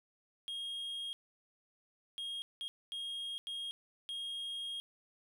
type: tone bursts at uneven times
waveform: triangle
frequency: 3254 Hz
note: G#7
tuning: 36 cents flat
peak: -37 dBFS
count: 6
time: 0.48-1.13 / 2.18-2.42 / 2.61-2.68 / 2.92-3.38 / 3.47-3.71 / 4.09-4.8 s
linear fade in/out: 0 ms
effects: none